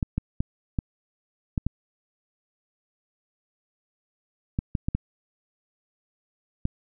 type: clicks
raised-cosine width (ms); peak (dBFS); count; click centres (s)
5; -12; 11; 0.028 / 0.18 / 0.405 / 0.788 / 1.578 / 1.666 / 4.589 / 4.752 / 4.885 / 4.95 / 6.654
effects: none